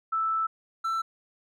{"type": "tone pair in turn", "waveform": ["sine", "triangle"], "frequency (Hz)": [1318.5, 1333.8], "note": ["E6", "E6"], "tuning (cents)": [0, 20], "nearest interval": "unison", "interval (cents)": 20, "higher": "second", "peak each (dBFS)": -24, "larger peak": "neither", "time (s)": [[0.12, 0.47], [0.84, 1.02]], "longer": "first", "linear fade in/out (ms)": 10, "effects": []}